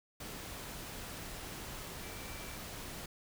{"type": "tone in noise", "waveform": "sine", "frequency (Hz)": 2329, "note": "D7", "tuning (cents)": -15, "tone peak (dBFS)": -54, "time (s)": [2.03, 2.56], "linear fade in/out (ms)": 5, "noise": "pink", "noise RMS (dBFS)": -45, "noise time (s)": [0.2, 3.06], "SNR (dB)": -12, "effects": []}